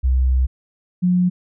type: tone pair in turn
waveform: sine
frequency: 64.3 / 179.83 Hz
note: C2 / F#3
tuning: -30 / -49 cents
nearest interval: octave + tritone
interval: 1781 cents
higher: second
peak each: -13 / -13 dBFS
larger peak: neither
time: 0.03-0.47 / 1.02-1.3 s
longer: first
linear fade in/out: 20 ms
effects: none